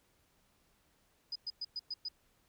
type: tone bursts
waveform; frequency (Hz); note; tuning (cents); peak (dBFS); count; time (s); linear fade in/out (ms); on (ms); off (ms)
sine; 4978; D#8; 0; -36; 6; 1.32-2.086; 5; 36; 110
effects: pink hiss -72 dBFS RMS until 2.48 s